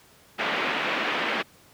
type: band-pass noise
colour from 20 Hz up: white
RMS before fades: -27 dBFS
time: 0.38-1.43 s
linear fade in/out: 20 ms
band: 200 to 2800 Hz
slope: 24 dB/octave
effects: pink hiss -55 dBFS RMS until 1.73 s + high-pass 80 Hz 12 dB/octave